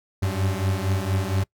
40% pulse beating tone pair, 93.7 / 98 Hz, F#2 / G2, +22 / 0 cents, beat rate 4.3 Hz, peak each -24 dBFS, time 0.22-1.44 s, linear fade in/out 10 ms, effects noise-tail reverb RT60 0.1 s tail -23 dB re dry

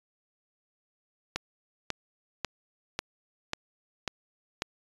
click train, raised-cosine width 0.2 ms, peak -12 dBFS, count 7, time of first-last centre 1.36-4.621 s, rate 1.84 Hz, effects resampled to 24000 Hz

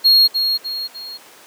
triangle tone with echo, 4280 Hz, C8, 38 cents sharp, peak -7 dBFS, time 0.04-0.28 s, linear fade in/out 20 ms, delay 300 ms, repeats 3, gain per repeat -7 dB, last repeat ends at 1.18 s, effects pink hiss -43 dBFS RMS until 1.46 s + high-pass 400 Hz 12 dB/octave

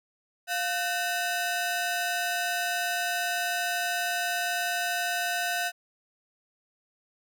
sawtooth ring-modulated tone, 1108.7 Hz, C#6, in tune, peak -20 dBFS, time 0.47-5.72 s, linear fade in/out 50 ms, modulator 406 Hz, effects none

